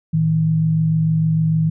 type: tone pair together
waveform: sine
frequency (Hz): 112.64 / 159.3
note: A2 / D#3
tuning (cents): +41 / +41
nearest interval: tritone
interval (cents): 600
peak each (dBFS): -24 / -14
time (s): 0.13-1.7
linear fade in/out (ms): 10
effects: none